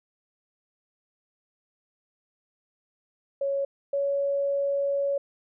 sine tone pair in turn, 554.4 / 560.2 Hz, C#5 / C#5, 0 / +18 cents, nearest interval unison, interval 18 cents, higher second, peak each -24 / -23 dBFS, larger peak second, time 3.41-3.65 / 3.93-5.18 s, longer second, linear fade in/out 5 ms, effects none

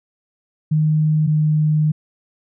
sine tone pair in turn, 154.4 / 153.24 Hz, D#3 / D#3, -13 / -26 cents, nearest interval unison, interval 13 cents, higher first, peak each -13 dBFS, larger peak neither, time 0.71-1.27 / 1.27-1.92 s, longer second, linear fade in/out 10 ms, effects none

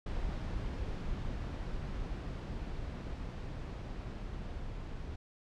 brown noise with level ramp, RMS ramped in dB -37 to -42 dBFS, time 0.06-5.16 s, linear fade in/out 5 ms, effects low-pass 5000 Hz 12 dB/octave

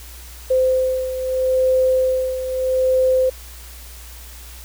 sine beating tone pair, 516 / 516.78 Hz, C5 / C5, -24 / -22 cents, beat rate 0.78 Hz, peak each -16 / -22 dBFS, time 0.5-3.3 s, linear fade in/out 10 ms, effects added 60 Hz sine -37 dBFS peak until 4.64 s + white hiss -41 dBFS RMS until 4.64 s

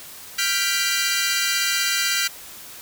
15% pulse chord, G dominant seventh, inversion third, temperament equal with one note detuned, 1396.9 / 1568 / 1975.5 / 2360 Hz, F6 / G6 / B6 / D7, 0 / 0 / 0 / +8 cents, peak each -19 dBFS, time 0.38-2.28 s, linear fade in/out 10 ms, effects white hiss -40 dBFS RMS until 2.81 s

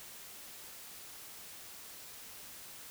silence, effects white hiss -50 dBFS RMS until 2.9 s

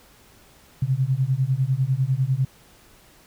sine beating tone pair, 127.1 / 137.1 Hz, C3 / C#3, -50 / -19 cents, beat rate 10 Hz, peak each -22 dBFS, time 0.82-2.45 s, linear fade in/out 5 ms, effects pink hiss -53 dBFS RMS until 3.26 s

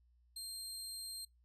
25% pulse tone, 4186 Hz, C8, in tune, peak -39 dBFS, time 0.36-1.25 s, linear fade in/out 5 ms, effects noise-tail reverb RT60 0.2 s tail -26 dB re dry + added 60 Hz sine -67 dBFS peak until 1.44 s

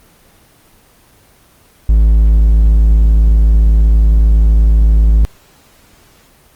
triangle tone, 53.9 Hz, A1, 35 cents flat, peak -3 dBFS, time 1.89-5.25 s, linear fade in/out 0 ms, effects pink hiss -47 dBFS RMS until 6.55 s + Opus 24 kbps

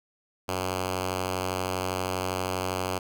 5% pulse tone with notch filter, 92.5 Hz, F#2, in tune, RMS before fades -30 dBFS, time 0.48-2.99 s, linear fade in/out 10 ms, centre 220 Hz, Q 1.9, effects none

